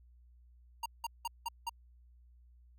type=tone bursts; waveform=square; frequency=932.3 Hz; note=A#5; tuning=in tune; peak=-35 dBFS; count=5; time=0.83-1.695 s; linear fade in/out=5 ms; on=29 ms; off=180 ms; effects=added 60 Hz sine -58 dBFS peak until 2.78 s